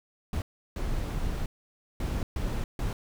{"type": "noise bursts at uneven times", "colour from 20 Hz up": "brown", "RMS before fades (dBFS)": -30, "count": 5, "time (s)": [[0.33, 0.42], [0.76, 1.46], [2, 2.23], [2.36, 2.64], [2.79, 2.93]], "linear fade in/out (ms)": 2, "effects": []}